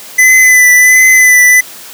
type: tone with vibrato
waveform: square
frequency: 2009 Hz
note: B6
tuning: 29 cents sharp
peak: -3 dBFS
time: 0.18-1.61 s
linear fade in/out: 10 ms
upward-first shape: triangle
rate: 1.4 Hz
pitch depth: 29 cents each way
effects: white hiss -30 dBFS RMS until 1.93 s + high-pass 150 Hz 12 dB/octave